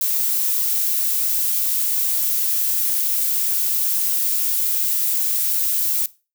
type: noise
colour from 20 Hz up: violet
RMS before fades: -20 dBFS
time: 0.01-6.06 s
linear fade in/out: 2 ms
effects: noise-tail reverb RT60 0.3 s tail -19 dB re dry